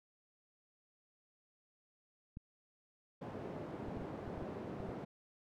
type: clicks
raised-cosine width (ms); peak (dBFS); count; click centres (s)
5; -34; 9; 2.371 / 3.885 / 3.972 / 4.018 / 4.278 / 4.379 / 4.424 / 4.803 / 4.889
type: band-pass noise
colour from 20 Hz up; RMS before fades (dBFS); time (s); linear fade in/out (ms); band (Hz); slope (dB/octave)
white; -45; 3.21-5.05; 10; 110 to 470; 12
effects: none